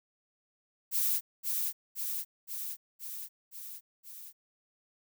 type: noise with echo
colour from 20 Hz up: violet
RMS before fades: -29 dBFS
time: 0.91-1.21 s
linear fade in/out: 50 ms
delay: 520 ms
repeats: 6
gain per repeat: -3 dB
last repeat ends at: 4.33 s
effects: none